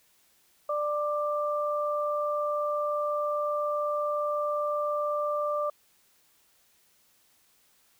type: tone pair together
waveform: sine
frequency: 592 / 1182.4 Hz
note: D5 / D6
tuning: +14 / +11 cents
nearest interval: octave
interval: 1197 cents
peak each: -28 / -30 dBFS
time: 0.69-5.7 s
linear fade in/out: 5 ms
effects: white hiss -65 dBFS RMS until 7.99 s